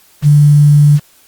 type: tone with quantisation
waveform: sine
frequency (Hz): 146.83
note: D3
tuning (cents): 0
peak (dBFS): -3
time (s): 0.22-1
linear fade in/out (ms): 50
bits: 5
effects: white hiss -47 dBFS RMS until 1.27 s + Opus 48 kbps